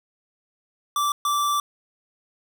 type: tone bursts at uneven times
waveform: square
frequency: 1167 Hz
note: D6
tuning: 11 cents flat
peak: -21 dBFS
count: 2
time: 0.96-1.12 / 1.25-1.6 s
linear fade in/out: 2 ms
effects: none